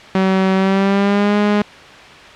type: tone with pitch glide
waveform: sawtooth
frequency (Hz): 190 to 207.2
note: F#3 to G#3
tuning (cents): +46 to -4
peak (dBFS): -8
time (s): 0.15-1.62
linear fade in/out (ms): 2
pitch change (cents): +150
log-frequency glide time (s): 0.55-1.37
effects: white hiss -37 dBFS RMS until 2.35 s + low-pass 3000 Hz 12 dB/octave